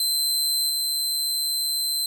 sawtooth tone with level steps, 4087 Hz, C8, 41 cents flat, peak -18 / -20 dBFS, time 0-2.06 s, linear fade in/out 2 ms, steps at 0.69 s, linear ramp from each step 10 ms, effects none

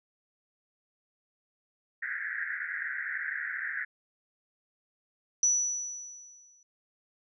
pink band-pass noise, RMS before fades -35 dBFS, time 2.02-3.85 s, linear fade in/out 10 ms, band 1500 to 2000 Hz, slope 96 dB/octave
sine tone with exponential decay, 5920 Hz, F#8, in tune, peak -20 dBFS, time 5.43-6.63 s, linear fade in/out 2 ms, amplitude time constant 260 ms
effects none

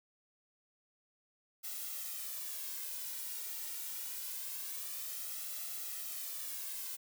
blue noise with flanger, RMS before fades -42 dBFS, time 1.63-6.97 s, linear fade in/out 20 ms, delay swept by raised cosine 1.5 to 2.15 ms, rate 0.25 Hz, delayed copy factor +0.6, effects none

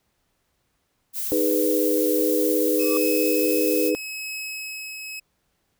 violet noise, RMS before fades -28 dBFS, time 1.13-3.92 s, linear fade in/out 50 ms
sine chord, G# minor, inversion second, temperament equal, 311.1 / 415.3 / 493.9 Hz, D#4 / G#4 / B4, 0 / 0 / 0 cents, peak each -23 / -24 / -23 dBFS, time 1.32-3.95 s, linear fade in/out 0 ms
triangle tone with exponential growth, 1160 Hz, D6, 22 cents flat, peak -26 dBFS, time 2.72-2.97 s, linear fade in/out 1 ms, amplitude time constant 54 ms
sawtooth tone with tremolo, 2565 Hz, E7, 48 cents flat, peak -26 dBFS, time 2.79-5.2 s, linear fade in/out 10 ms, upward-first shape triangle, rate 0.8 Hz, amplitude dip 40%
effects pink hiss -71 dBFS RMS until 5.79 s

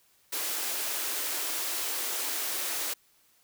white high-pass noise, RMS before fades -32 dBFS, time 0.32-2.94 s, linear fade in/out 10 ms, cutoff 280 Hz, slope 48 dB/octave, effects white hiss -65 dBFS RMS until 3.43 s

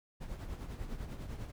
brown noise with tremolo, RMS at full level -39 dBFS, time 0.2-1.52 s, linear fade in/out 20 ms, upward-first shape triangle, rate 10 Hz, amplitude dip 65%, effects none

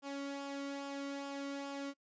sawtooth tone with flanger, 279.1 Hz, C#4, 12 cents sharp, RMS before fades -42 dBFS, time 0.02-1.94 s, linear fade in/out 50 ms, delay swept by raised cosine 0.48 to 1.2 ms, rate 2.4 Hz, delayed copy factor -0.5, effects noise-tail reverb RT60 0.1 s tail -24 dB re dry + resampled to 16000 Hz

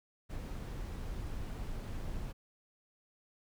brown noise, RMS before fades -40 dBFS, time 0.29-2.33 s, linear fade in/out 20 ms, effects none

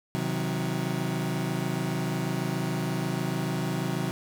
30% pulse chord, C diminished, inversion none, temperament equal with one note detuned, 130.81 / 158.56 / 185 Hz, C3 / Eb3 / Gb3, 0 / +33 / 0 cents, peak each -29 dBFS, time 0.15-4.11 s, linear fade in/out 0 ms, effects none

